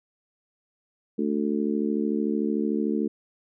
harmonic tone, 73.42 Hz, D2, in tune, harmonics 3 / 4 / 5 / 6, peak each -26 / -28 / -30 / -32 dBFS, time 1.18-3.08 s, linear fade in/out 10 ms, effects none

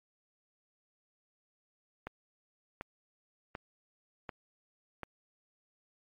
click train, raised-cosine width 0.5 ms, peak -24 dBFS, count 5, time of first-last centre 2.07-5.033 s, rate 1.35 Hz, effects MP3 48 kbps

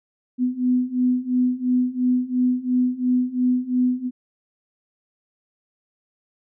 sine beating tone pair, 248.9 / 251.8 Hz, B3 / B3, +14 / +34 cents, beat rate 2.9 Hz, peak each -22 / -20 dBFS, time 0.38-4.11 s, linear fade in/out 50 ms, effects none

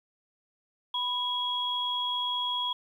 sine tone pair together, 987.8 / 3315 Hz, B5 / G#7, 0 / -4 cents, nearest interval octave + major sixth, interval 2096 cents, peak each -32 / -29 dBFS, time 0.94-2.73 s, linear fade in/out 5 ms, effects 10-bit

